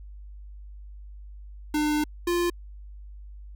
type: tone pair in turn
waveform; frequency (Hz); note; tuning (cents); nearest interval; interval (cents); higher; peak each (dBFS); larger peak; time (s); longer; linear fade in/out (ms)
square; 300.6 / 348.4; D4 / F4; +40 / -4; minor third; 256; second; -23; neither; 1.74-2.04 / 2.27-2.5; first; 5
effects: added 50 Hz sine -40 dBFS peak until 3.55 s